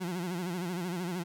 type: tone with vibrato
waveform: 30% pulse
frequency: 177.2 Hz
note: F3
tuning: 25 cents sharp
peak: -30 dBFS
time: 0-1.24 s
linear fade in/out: 20 ms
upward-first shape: sine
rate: 13 Hz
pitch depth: 100 cents each way
effects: none